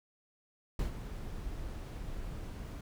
brown noise with ADSR envelope, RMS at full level -31 dBFS, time 0.79-2.81 s, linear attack 3 ms, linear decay 110 ms, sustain -10 dB, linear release 4 ms, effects none

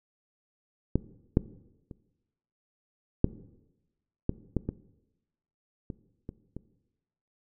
clicks, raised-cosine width 3 ms, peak -10 / -7 / -29 / -6 / -12 / -13 / -17 / -23 / -24 / -25 dBFS, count 10, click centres 0.956 / 1.371 / 1.912 / 3.244 / 4.294 / 4.567 / 4.69 / 5.902 / 6.291 / 6.566 s, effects noise-tail reverb RT60 1.0 s tail -18 dB re dry

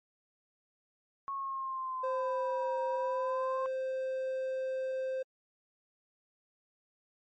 sine linear two-way sweep, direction down then up, 1102 to 948 to 1063 Hz, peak -34 dBFS, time 1.28-3.66 s, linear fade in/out 0 ms, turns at 2.82 s
triangle tone, 523.3 Hz, C5, in tune, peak -30 dBFS, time 2.03-5.23 s, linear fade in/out 10 ms
effects MP3 32 kbps

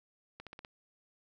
accelerating click train, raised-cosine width 0.3 ms, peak -30 dBFS, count 5, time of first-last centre 0.4-0.649 s, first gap 67 ms, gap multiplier 0.95, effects none

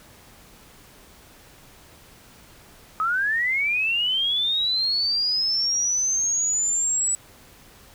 sine linear sweep, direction up, 1251 to 7902 Hz, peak -20 dBFS, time 3-7.15 s, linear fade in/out 0 ms, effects pink hiss -50 dBFS RMS until 7.94 s

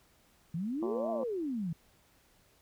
sine exponential two-way sweep, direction up then down, 155.56 to 698.5 to 155.56 Hz, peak -32 dBFS, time 0.54-1.73 s, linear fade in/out 5 ms, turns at 1.1 s
harmonic tone, 114.4 Hz, A#2, 32 cents flat, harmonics 2 / 3 / 4 / 5 / 6 / 7 / 8 / 9 / 10, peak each -38 / -43 / -45 / -46 / -47 / -50 / -50 / -48 / -51 dBFS, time 0.82-1.24 s, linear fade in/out 5 ms
effects pink hiss -66 dBFS RMS until 2.61 s

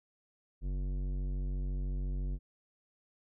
triangle tone with tanh clipping, 47 Hz, F#1, 28 cents sharp, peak -34 dBFS, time 0.61-2.39 s, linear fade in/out 50 ms, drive 18 dB, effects none

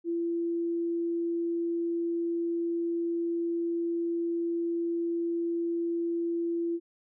sine tone, 338.6 Hz, E4, 46 cents sharp, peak -27 dBFS, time 0.04-6.8 s, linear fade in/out 50 ms, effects none

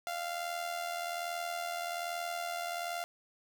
sawtooth tone with amplitude modulation, 694 Hz, F5, 11 cents flat, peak -29 dBFS, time 0.07-3.04 s, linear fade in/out 0 ms, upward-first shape sine, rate 81.2 Hz, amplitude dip 55%, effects none

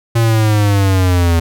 square linear sweep, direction down, 116.54 to 82.41 Hz, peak -10 dBFS, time 0.15-1.4 s, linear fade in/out 10 ms, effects none

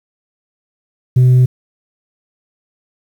sine tone, 126.6 Hz, B2, 43 cents sharp, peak -3 dBFS, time 1.16-1.46 s, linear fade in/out 10 ms, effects tanh soft clip ceiling -5 dBFS + 7-bit

